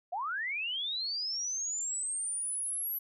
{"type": "linear sweep", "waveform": "sine", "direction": "up", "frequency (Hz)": [659.3, 11840], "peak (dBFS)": -32, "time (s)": [0.12, 2.99], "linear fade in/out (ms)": 10, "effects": []}